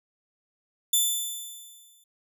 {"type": "tone with exponential decay", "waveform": "10% pulse", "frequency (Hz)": 3520, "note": "A7", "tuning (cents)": 0, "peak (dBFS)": -11, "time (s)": [0.93, 2.04], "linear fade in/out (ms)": 5, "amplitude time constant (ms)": 240, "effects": []}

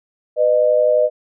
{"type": "tone pair together", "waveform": "sine", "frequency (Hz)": [499.7, 611], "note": ["B4", "D#5"], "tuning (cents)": [20, -32], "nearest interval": "minor third", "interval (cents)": 348, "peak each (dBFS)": [-16, -13], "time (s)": [0.36, 1.1], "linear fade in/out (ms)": 50, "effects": []}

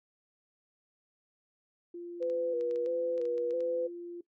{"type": "tone", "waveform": "sine", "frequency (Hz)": 346.7, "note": "F4", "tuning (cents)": -13, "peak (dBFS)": -39, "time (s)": [1.94, 4.21], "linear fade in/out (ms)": 5}
{"type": "tone with vibrato", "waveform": "sine", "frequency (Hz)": 494.7, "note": "B4", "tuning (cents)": 3, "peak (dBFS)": -29, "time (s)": [2.2, 3.88], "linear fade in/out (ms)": 20, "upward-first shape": "square", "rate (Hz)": 1.5, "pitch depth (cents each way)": 39}
{"type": "clicks", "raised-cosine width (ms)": 0.2, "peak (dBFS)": -37, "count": 12, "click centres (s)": [2.227, 2.299, 2.61, 2.711, 2.759, 2.861, 3.179, 3.215, 3.254, 3.38, 3.508, 3.606]}
{"effects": ["noise-tail reverb RT60 0.1 s tail -18 dB re dry"]}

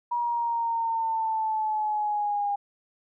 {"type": "linear sweep", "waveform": "sine", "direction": "down", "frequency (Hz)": [959, 809], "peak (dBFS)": -24, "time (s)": [0.11, 2.56], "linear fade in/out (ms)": 10, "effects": []}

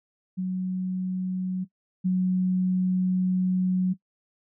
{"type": "tone pair in turn", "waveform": "sine", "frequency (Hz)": [185, 184.26], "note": ["F#3", "F#3"], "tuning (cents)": [0, -7], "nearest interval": "unison", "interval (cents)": 7, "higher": "first", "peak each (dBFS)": [-25, -20], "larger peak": "second", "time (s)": [[0.37, 1.65], [2.04, 3.94]], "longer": "second", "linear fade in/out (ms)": 20, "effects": ["noise-tail reverb RT60 0.1 s tail -17 dB re dry"]}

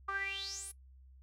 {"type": "tone with band-pass filter sweep", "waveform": "sawtooth", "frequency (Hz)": 392, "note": "G4", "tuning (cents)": 0, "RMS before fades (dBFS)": -40, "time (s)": [0.08, 0.72], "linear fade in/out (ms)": 10, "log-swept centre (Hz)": [1200, 11000], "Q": 9.9, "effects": ["noise-tail reverb RT60 0.1 s tail -18 dB re dry", "added 65 Hz sine -55 dBFS peak until 1.22 s"]}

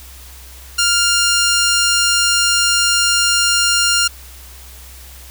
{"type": "tone", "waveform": "10% pulse", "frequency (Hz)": 1400, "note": "F6", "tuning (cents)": 4, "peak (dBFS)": -4, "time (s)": [0.78, 4.08], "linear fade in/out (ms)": 10, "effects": ["added 64 Hz sine -37 dBFS peak until 5.3 s", "white hiss -40 dBFS RMS until 5.3 s"]}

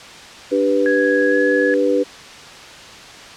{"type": "chord", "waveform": "sine", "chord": "G major", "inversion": "second", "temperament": "equal", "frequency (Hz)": [293.7, 392, 493.9], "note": ["D4", "G4", "B4"], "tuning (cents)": [0, 0, 0], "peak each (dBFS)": [-19, -20, -16], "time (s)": [0.51, 2.04], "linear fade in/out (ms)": 20}
{"type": "tone with pitch glide", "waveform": "sine", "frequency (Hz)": [1661, 1688.1], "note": ["G#6", "G#6"], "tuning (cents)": [0, 28], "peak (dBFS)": -19, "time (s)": [0.86, 1.74], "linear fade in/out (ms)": 0, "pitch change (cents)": 28, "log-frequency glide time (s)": [1.3, 1.36]}
{"effects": ["white hiss -37 dBFS RMS until 3.36 s", "low-pass 5000 Hz 12 dB/octave"]}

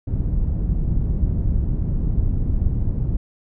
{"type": "low-pass noise", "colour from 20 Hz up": "pink", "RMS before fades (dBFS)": -20, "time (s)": [0.07, 3.17], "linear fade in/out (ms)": 5, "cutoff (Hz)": 140, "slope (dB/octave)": 12, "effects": []}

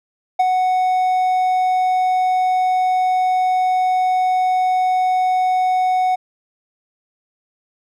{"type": "tone with ADSR envelope", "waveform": "triangle", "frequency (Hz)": 740, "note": "F#5", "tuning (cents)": 0, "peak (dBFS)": -8, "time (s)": [0.39, 6.16], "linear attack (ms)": 10, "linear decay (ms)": 28, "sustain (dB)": -4, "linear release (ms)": 16, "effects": []}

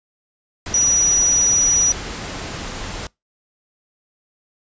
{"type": "tone in noise", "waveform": "sine", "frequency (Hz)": 5840, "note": "F#8", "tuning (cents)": -24, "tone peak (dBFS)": -13, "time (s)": [0.74, 1.92], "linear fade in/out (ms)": 2, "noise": "pink", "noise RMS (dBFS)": -29, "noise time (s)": [0.66, 3.07], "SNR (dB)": 13, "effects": ["noise-tail reverb RT60 0.2 s tail -25 dB re dry", "resampled to 16000 Hz"]}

